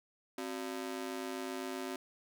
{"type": "ring-modulated tone", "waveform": "sawtooth", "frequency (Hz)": 319.1, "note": "D#4", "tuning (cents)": 44, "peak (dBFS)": -31, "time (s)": [0.38, 1.96], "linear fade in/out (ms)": 2, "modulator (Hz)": 53.8, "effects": []}